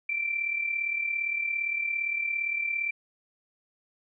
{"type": "tone with amplitude modulation", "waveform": "sine", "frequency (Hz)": 2348, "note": "D7", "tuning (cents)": -1, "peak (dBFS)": -24, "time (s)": [0.09, 2.91], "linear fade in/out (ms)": 5, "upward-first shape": "sine", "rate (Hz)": 37.5, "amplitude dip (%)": 60, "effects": []}